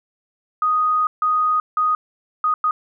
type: tone bursts at uneven times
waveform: sine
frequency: 1244.5 Hz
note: D#6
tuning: in tune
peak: -15 dBFS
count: 5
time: 0.62-1.07 / 1.22-1.6 / 1.77-1.95 / 2.44-2.54 / 2.64-2.71 s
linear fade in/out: 2 ms
effects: none